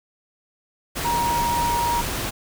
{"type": "tone in noise", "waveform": "sine", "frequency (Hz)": 946, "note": "A#5", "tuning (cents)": 25, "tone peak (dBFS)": -20, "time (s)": [1.04, 2.02], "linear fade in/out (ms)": 20, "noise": "pink", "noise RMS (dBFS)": -27, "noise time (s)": [0.95, 2.31], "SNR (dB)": 4, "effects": []}